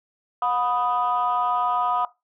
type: chord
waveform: sine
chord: B major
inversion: second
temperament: equal with one note detuned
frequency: 723.5 / 987.8 / 1244.5 Hz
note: F#5 / B5 / D#6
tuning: -39 / 0 / 0 cents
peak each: -24 dBFS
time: 0.42-2.05 s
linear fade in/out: 2 ms
effects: noise-tail reverb RT60 0.2 s tail -17 dB re dry + tanh soft clip ceiling -13 dBFS